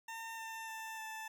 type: tone with pitch steps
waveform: 20% pulse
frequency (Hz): 907 / 897.6 / 888.3 / 879.1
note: A#5 / A5 / A5 / A5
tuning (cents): -48 / +34 / +16 / -2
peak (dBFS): -38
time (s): 0.08-1.28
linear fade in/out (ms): 5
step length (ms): 300
effects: none